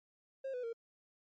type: tone with pitch steps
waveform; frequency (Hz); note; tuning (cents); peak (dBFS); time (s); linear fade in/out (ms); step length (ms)
triangle; 536 / 497.2 / 461.3; C5 / B4 / A#4; +42 / +12 / -18; -35; 0.44-0.731; 10; 97
effects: tanh soft clip ceiling -31 dBFS + MP3 32 kbps